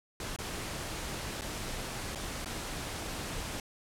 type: noise with dropouts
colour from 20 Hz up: pink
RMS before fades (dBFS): -38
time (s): 0.2-3.6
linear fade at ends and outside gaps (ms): 2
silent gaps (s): 0.363-0.387 / 1.411-1.418 / 2.15-2.156 / 2.447-2.458
effects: low-pass 11000 Hz 12 dB/octave